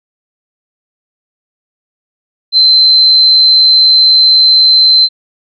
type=tone; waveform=sine; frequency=4088 Hz; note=C8; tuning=41 cents flat; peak=-3 dBFS; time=2.52-5.09 s; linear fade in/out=50 ms; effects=none